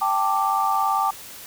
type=chord; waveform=sine; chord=G suspended second; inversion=none; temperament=just; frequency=784 / 882 / 1176 Hz; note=G5 / A5 / D6; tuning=0 / +4 / +2 cents; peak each=-23 / -24 / -22 dBFS; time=0.01-1.11 s; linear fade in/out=10 ms; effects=white hiss -40 dBFS RMS until 1.46 s